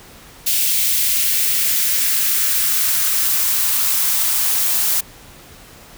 blue noise with high-pass filter sweep, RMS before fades -17 dBFS, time 0.46-5.01 s, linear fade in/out 10 ms, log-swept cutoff 2700 to 670 Hz, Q 1.5, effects pink hiss -42 dBFS RMS until 5.97 s

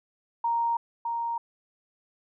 sine tone pair in turn, 932.3 / 932.3 Hz, A#5 / A#5, 0 / 0 cents, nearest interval unison, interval 0 cents, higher neither, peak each -23 / -27 dBFS, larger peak first, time 0.44-0.77 / 1.05-1.38 s, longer neither, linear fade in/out 5 ms, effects none

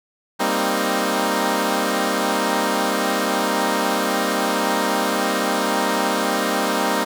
10% pulse chord, C minor seventh, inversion second, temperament equal with one note detuned, 197.13 / 233.1 / 261.6 / 311.1 Hz, G3 / Bb3 / C4 / Eb4, +10 / 0 / 0 / 0 cents, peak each -16 dBFS, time 0.39-7.05 s, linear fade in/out 20 ms, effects none

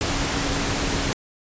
sine tone in noise, 279.2 Hz, C#4, 13 cents sharp, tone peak -31 dBFS, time 0.01-1.13 s, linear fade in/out 0 ms, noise pink, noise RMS -24 dBFS, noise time 0.01-1.13 s, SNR -10 dB, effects resampled to 16000 Hz

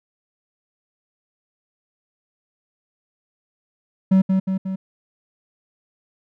triangle tone with echo, 190 Hz, F#3, 46 cents sharp, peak -9 dBFS, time 4.11-4.22 s, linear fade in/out 10 ms, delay 180 ms, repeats 3, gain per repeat -4 dB, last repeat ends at 4.76 s, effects none

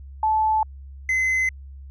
sine / triangle tone pair in turn, 870 / 2048 Hz, A5 / C7, -20 / -38 cents, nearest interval octave + minor third, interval 1482 cents, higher second, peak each -17 dBFS, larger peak neither, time 0.23-0.63 / 1.09-1.49 s, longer neither, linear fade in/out 2 ms, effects added 68 Hz sine -37 dBFS peak until 1.9 s + resampled to 22050 Hz

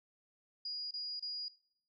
sine tone bursts, 4880 Hz, D#8, 34 cents flat, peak -38 dBFS, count 3, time 0.65-1.484 s, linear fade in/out 5 ms, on 260 ms, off 27 ms, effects noise-tail reverb RT60 0.6 s tail -18 dB re dry

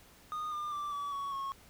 triangle tone with pitch steps, 1230 / 1201.2 / 1173.1 / 1145.6 / 1118.8 / 1092.6 Hz, D#6 / D6 / D6 / D6 / C#6 / C#6, -20 / +39 / -2 / -43 / +16 / -25 cents, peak -33 dBFS, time 0.32-1.52 s, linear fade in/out 0 ms, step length 200 ms, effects pink hiss -59 dBFS RMS until 1.69 s

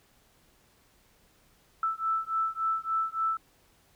sine beating tone pair, 1318.5 / 1322 Hz, E6 / E6, 0 / +5 cents, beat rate 3.5 Hz, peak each -30 / -30 dBFS, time 1.83-3.37 s, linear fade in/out 2 ms, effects pink hiss -64 dBFS RMS until 3.95 s

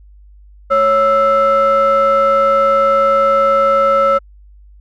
triangle ring-modulated tone, 384.7 Hz, G4, 33 cents flat, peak -4 dBFS, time 0.7-4.19 s, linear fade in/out 20 ms, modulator 936 Hz, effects added 50 Hz sine -39 dBFS peak until 4.8 s

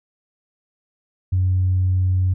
sine tone, 92.4 Hz, F#2, 2 cents flat, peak -14 dBFS, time 1.32-2.34 s, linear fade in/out 10 ms, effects tanh soft clip ceiling -11 dBFS

